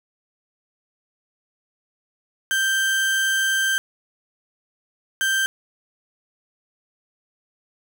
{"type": "tone bursts at uneven times", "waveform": "35% pulse", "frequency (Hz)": 1568, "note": "G6", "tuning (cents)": 0, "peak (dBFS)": -17, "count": 2, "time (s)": [[2.51, 3.78], [5.21, 5.46]], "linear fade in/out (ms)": 0, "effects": []}